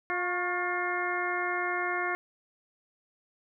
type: harmonic tone with a mistuned harmonic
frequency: 355 Hz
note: F4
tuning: 28 cents sharp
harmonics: 1 / 2 / 3 / 4 / 5 / 6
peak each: -35 / -35 / -35 / -35 / -35 / -35 dBFS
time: 0.1-2.15 s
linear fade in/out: 0 ms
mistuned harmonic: 3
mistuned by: +52 cents
effects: none